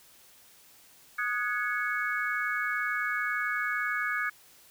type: tone cluster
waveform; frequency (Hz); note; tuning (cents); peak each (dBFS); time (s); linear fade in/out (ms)
sine; 1241 / 1472 / 1679 / 2210; D#6 / F#6 / G#6 / C#7; -5 / -9 / +18 / -6; -34 / -34 / -31 / -35; 1.18-4.3; 10
effects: white hiss -57 dBFS RMS until 4.7 s